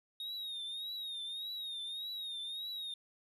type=tone with vibrato; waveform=triangle; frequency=3729 Hz; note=A#7; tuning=in tune; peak=-38 dBFS; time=0.2-2.94 s; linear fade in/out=2 ms; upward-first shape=triangle; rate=1.7 Hz; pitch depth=100 cents each way; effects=none